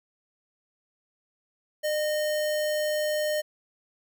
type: tone with sample-and-hold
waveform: sine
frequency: 606 Hz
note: D#5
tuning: 46 cents flat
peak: -24 dBFS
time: 1.83-3.42 s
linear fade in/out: 20 ms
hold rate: 2450 Hz
effects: none